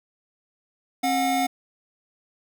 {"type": "tone pair together", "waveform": "square", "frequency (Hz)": [267.2, 725], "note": ["C4", "F#5"], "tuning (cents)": [36, -35], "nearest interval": "octave + perfect fourth", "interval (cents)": 1729, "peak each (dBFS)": [-26, -23], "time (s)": [1.03, 1.47], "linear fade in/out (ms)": 10, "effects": []}